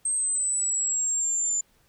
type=exponential sweep; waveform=sine; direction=down; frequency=8372 to 7100 Hz; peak=-23 dBFS; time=0.05-1.61 s; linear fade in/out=5 ms; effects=pink hiss -64 dBFS RMS until 1.88 s